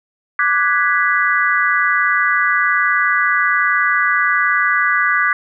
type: chord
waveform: sine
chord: G# half-diminished seventh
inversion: second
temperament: equal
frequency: 1174.7 / 1480 / 1661.2 / 1975.5 Hz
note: D6 / F#6 / G#6 / B6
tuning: 0 / 0 / 0 / 0 cents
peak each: -18 dBFS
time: 0.39-5.33 s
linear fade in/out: 2 ms
effects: none